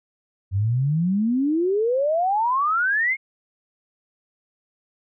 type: exponential sweep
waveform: sine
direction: up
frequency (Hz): 92.5 to 2197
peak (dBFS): -18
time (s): 0.51-3.17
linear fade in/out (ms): 50
effects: none